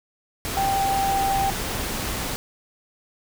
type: tone in noise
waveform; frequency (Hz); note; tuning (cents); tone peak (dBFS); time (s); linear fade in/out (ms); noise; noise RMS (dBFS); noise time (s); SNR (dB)
sine; 784; G5; 0; -20; 0.57-1.5; 0; pink; -28; 0.45-2.36; +5
effects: none